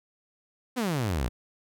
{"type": "exponential sweep", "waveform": "sawtooth", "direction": "down", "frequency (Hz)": [265, 53.6], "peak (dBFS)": -22, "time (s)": [0.76, 1.29], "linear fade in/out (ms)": 20, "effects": []}